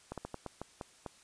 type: slowing click train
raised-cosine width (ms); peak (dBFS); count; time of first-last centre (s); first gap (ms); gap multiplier
1; -25; 8; 0.12-1.062; 57; 1.28
effects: white hiss -61 dBFS RMS until 1.23 s + resampled to 22050 Hz